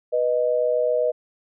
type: tone pair together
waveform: sine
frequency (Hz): 491.3 / 619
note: B4 / D#5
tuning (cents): -9 / -9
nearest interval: major third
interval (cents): 400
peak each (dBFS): -21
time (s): 0.12-1.12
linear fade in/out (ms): 20
effects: none